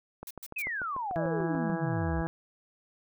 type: click train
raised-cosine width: 1 ms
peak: -26 dBFS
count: 11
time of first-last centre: 0.23-1.698 s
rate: 6.81 Hz
type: noise bursts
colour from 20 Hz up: blue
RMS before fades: -42 dBFS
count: 3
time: 0.27-0.621 s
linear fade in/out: 2 ms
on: 37 ms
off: 120 ms
type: exponential sweep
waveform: sine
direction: down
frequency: 2637 to 61.9 Hz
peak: -31 dBFS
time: 0.56-2.22 s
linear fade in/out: 10 ms
type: harmonic tone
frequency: 164.81 Hz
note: E3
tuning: in tune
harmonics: 1 / 2 / 3 / 4 / 5 / 6 / 7 / 8 / 9 / 10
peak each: -32 / -35 / -40 / -40 / -39 / -45 / -48 / -48 / -50 / -42 dBFS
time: 1.16-2.27 s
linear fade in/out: 0 ms
effects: none